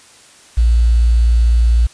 sine tone with quantisation, 58 Hz, A#1, 8 cents flat, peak -8 dBFS, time 0.57-1.87 s, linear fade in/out 10 ms, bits 6, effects white hiss -44 dBFS RMS until 1.93 s + resampled to 22050 Hz

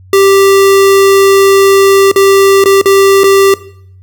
square tone with dropouts, 392 Hz, G4, in tune, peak -4 dBFS, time 0.13-3.54 s, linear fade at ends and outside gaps 2 ms, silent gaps 2.115-2.16 / 2.64-2.657 / 2.814-2.857 / 3.235-3.24 s, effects noise-tail reverb RT60 0.6 s tail -17 dB re dry + added 93 Hz sine -34 dBFS peak until 4.02 s

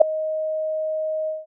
sine tone with ADSR envelope, 626 Hz, D#5, 10 cents sharp, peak -3 dBFS, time 0-1.46 s, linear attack 15 ms, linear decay 4 ms, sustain -19 dB, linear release 180 ms, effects none

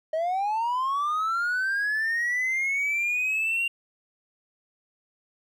triangle linear sweep, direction up, 620 to 2781 Hz, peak -21 dBFS, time 0.13-3.68 s, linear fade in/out 5 ms, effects tanh soft clip ceiling -18 dBFS

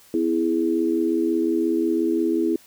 sine chord, E major, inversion second, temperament equal with one note detuned, 253 / 329.6 / 415.3 Hz, B3 / E4 / G#4, +42 / 0 / 0 cents, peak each -26 / -20 / -26 dBFS, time 0.14-2.56 s, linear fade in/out 2 ms, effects white hiss -52 dBFS RMS until 2.66 s

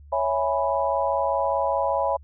sine chord, C# minor seventh, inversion none, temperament equal, 554.4 / 659.3 / 830.6 / 987.8 Hz, C#5 / E5 / G#5 / B5, 0 / 0 / 0 / 0 cents, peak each -25 / -27 / -27 / -26 dBFS, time 0.12-2.17 s, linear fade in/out 10 ms, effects added 72 Hz sine -44 dBFS peak until 2.23 s

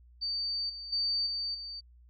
sine tone with level steps, 4600 Hz, D8, 37 cents flat, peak -30 / -39 / -27 / -31 / -38 dBFS, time 0.21-1.81 s, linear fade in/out 20 ms, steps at 0.69 / 0.92 / 1.26 / 1.54 s, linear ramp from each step 10 ms, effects added 60 Hz sine -54 dBFS peak until 2.09 s + MP3 48 kbps

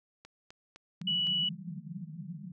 click train, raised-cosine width 0.2 ms, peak -32 dBFS, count 5, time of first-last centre 0.25-1.27 s, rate 3.92 Hz
white band-pass noise, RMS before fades -42 dBFS, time 1.01-2.52 s, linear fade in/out 5 ms, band 150 to 200 Hz, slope 96 dB/octave
sine tone, 2945 Hz, F#7, 9 cents flat, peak -27 dBFS, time 1.07-1.49 s, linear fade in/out 5 ms
effects none

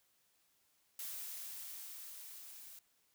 blue noise with level ramp, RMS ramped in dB -44 to -54 dBFS, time 0.99-2.79 s, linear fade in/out 2 ms, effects white hiss -75 dBFS RMS until 3.14 s

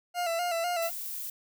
40% pulse tone with vibrato, 687 Hz, F5, 29 cents flat, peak -27 dBFS, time 0.14-0.91 s, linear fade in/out 50 ms, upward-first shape square, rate 4 Hz, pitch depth 51 cents each way
violet noise, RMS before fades -37 dBFS, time 0.82-1.3 s, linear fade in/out 5 ms
effects none

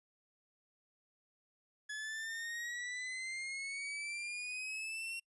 40% pulse exponential sweep, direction up, 1700 to 2744 Hz, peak -39 dBFS, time 1.89-5.2 s, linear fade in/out 10 ms, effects noise-tail reverb RT60 0.1 s tail -26 dB re dry + resampled to 24000 Hz

